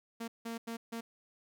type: tone bursts at uneven times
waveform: sawtooth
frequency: 229.9 Hz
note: A#3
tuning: 24 cents flat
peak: -34 dBFS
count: 4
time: 0.2-0.28 / 0.45-0.58 / 0.67-0.77 / 0.92-1.01 s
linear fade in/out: 10 ms
effects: none